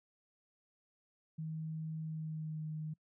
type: tone with pitch glide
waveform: sine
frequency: 158.4 to 155.23 Hz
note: D#3 to D#3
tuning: +31 to -4 cents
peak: -38 dBFS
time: 1.38-2.94 s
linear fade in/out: 10 ms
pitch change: -35 cents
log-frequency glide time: 2.01-2.66 s
effects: noise-tail reverb RT60 0.1 s tail -25 dB re dry